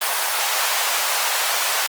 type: high-pass noise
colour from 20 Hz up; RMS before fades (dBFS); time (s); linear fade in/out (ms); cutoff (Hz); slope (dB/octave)
pink; -21; 0.01-1.87; 10; 690; 24
effects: Opus 24 kbps